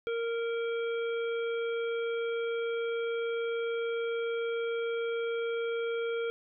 harmonic tone, 463.4 Hz, A#4, 10 cents flat, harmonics 1 / 3 / 5 / 7, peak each -30 / -40 / -44 / -47 dBFS, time 0.07-6.3 s, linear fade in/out 0 ms, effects none

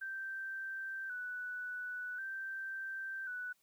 sine tone with vibrato, 1523 Hz, F#6, 50 cents sharp, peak -39 dBFS, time 0.01-3.53 s, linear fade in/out 10 ms, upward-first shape square, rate 0.46 Hz, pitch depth 45 cents each way, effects white hiss -75 dBFS RMS until 3.62 s

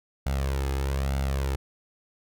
sawtooth tone with flanger, 67.9 Hz, C#2, 35 cents flat, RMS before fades -27 dBFS, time 0.26-1.56 s, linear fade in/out 5 ms, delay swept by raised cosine 1.4 to 2.4 ms, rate 1.1 Hz, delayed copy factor +0.6, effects none

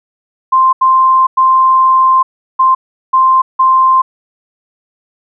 sine tone bursts at uneven times, 1046.5 Hz, C6, in tune, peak -5 dBFS, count 6, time 0.52-0.73 / 0.81-1.27 / 1.37-2.23 / 2.59-2.75 / 3.13-3.42 / 3.59-4.02 s, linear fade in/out 10 ms, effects none

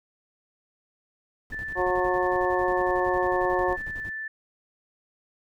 brown noise with tremolo, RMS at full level -39 dBFS, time 1.5-4.1 s, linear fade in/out 2 ms, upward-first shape square, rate 11 Hz, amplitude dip 75%
sine tone, 1760 Hz, A6, in tune, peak -31 dBFS, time 1.52-4.28 s, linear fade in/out 5 ms
harmonic tone, 181.6 Hz, F#3, 32 cents flat, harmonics 2 / 3 / 4 / 5 / 6, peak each -26 / -28 / -29 / -30 / -31 dBFS, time 1.75-3.77 s, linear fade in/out 50 ms
effects none

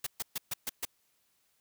white noise bursts, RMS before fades -34 dBFS, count 6, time 0.04-0.852 s, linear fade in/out 5 ms, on 27 ms, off 130 ms, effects white hiss -73 dBFS RMS until 1.6 s

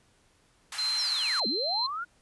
pink high-pass noise, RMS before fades -38 dBFS, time 0.72-1.4 s, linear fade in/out 2 ms, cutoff 1000 Hz, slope 24 dB/octave
sine tone with tremolo, 4115 Hz, C8, 30 cents flat, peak -26 dBFS, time 0.78-1.87 s, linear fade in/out 10 ms, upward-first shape sine, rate 2.1 Hz, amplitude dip 25%
sine linear two-way sweep, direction down then up, 5880 to 194.7 to 1467 Hz, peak -31 dBFS, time 0.97-2.05 s, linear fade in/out 20 ms, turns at 1.47 s
effects pink hiss -65 dBFS RMS until 2.21 s + resampled to 24000 Hz

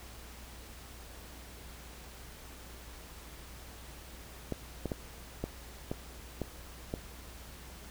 clicks, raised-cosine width 2 ms, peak -20 dBFS, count 7, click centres 4.523 / 4.857 / 4.918 / 5.44 / 5.915 / 6.417 / 6.939 s, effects added 60 Hz sine -50 dBFS peak until 7.9 s + pink hiss -51 dBFS RMS until 7.9 s

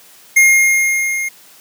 square tone with level ramp, 2134 Hz, C7, 34 cents sharp, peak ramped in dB -6 to -19 dBFS, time 0.36-1.29 s, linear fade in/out 10 ms, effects white hiss -44 dBFS RMS until 1.6 s + high-pass 150 Hz 12 dB/octave

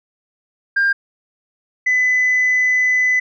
sine tone pair in turn, 1600 / 2006 Hz, G6 / B6, +35 / +26 cents, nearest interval major third, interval 391 cents, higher second, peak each -11 dBFS, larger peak neither, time 0.76-0.93 / 1.86-3.2 s, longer second, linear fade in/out 10 ms, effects tanh soft clip ceiling -10 dBFS

